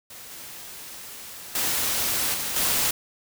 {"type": "noise with level steps", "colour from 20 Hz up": "white", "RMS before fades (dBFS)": [-42, -40, -25, -29, -23], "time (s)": [0.1, 2.91], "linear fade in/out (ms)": 5, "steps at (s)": [0.31, 1.55, 2.34, 2.56], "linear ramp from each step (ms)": 2, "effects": []}